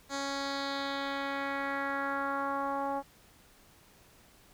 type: tone with low-pass filter sweep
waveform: 10% pulse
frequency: 277.2 Hz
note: C#4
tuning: in tune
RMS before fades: -34 dBFS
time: 0.09-3.03 s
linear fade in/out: 50 ms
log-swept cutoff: 6400 to 830 Hz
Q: 2.2
effects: pink hiss -60 dBFS RMS until 4.53 s

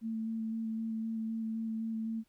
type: tone with vibrato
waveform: sine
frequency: 223.4 Hz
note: A3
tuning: 27 cents sharp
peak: -33 dBFS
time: 0.01-2.24 s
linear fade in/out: 50 ms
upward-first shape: square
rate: 3.9 Hz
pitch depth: 11 cents each way
effects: pink hiss -74 dBFS RMS until 2.28 s

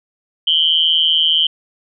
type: tone with amplitude modulation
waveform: sine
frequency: 3097 Hz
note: G7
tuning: 22 cents flat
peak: -7 dBFS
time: 0.47-1.47 s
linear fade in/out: 5 ms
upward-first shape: sine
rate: 161 Hz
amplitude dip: 95%
effects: none

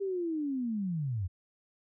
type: linear sweep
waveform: sine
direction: down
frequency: 401.5 to 83.7 Hz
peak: -30 dBFS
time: 0-1.28 s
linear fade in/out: 20 ms
effects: none

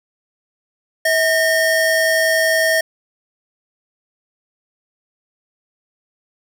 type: tone pair together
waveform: square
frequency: 645 / 1824.3 Hz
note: E5 / A#6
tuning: -38 / -38 cents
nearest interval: octave + tritone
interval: 1800 cents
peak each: -17 dBFS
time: 1.05-2.81 s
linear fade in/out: 5 ms
effects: none

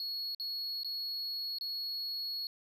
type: tone with dropouts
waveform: triangle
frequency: 4344 Hz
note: C#8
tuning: 36 cents flat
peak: -34 dBFS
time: 0-2.47 s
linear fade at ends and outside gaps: 1 ms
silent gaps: 0.348-0.398 / 0.833-0.846 / 1.585-1.61 s
effects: none

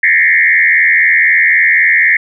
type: tone with frequency modulation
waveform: sine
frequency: 1975.5 Hz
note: B6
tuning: in tune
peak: -6 dBFS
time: 0.03-2.17 s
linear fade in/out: 5 ms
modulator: 83.9 Hz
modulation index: 2.7
effects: none

